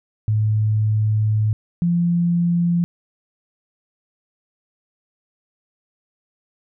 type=tone pair in turn; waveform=sine; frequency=107.6 / 172.44 Hz; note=A2 / F3; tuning=-38 / -22 cents; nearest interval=minor sixth; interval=816 cents; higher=second; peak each=-15 dBFS; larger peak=neither; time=0.28-1.53 / 1.82-2.84 s; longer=first; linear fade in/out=0 ms; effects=none